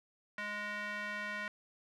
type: tone with band-pass filter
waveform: square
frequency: 207.7 Hz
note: G#3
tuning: in tune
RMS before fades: -40 dBFS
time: 0.38-1.48 s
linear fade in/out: 2 ms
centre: 1800 Hz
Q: 2.8
effects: none